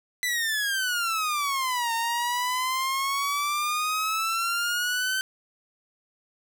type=exponential two-way sweep; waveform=sawtooth; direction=down then up; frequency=2007 to 913 to 1543 Hz; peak=-21 dBFS; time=0.23-5.21 s; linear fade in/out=0 ms; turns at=1.93 s; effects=none